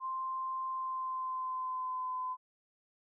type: tone with pitch glide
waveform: sine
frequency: 1046.5 to 1018.5 Hz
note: C6 to C6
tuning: 0 to -47 cents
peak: -34 dBFS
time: 0-2.37 s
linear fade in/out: 50 ms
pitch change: -47 cents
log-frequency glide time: 0.68-2.14 s
effects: none